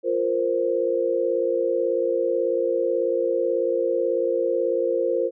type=chord; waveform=sine; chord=F suspended fourth; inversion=none; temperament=just; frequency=349.2 / 465.6 / 523.8 Hz; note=F4 / Bb4 / C5; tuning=0 / -2 / +2 cents; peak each=-26 / -24 / -23 dBFS; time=0.03-5.31 s; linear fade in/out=50 ms; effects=none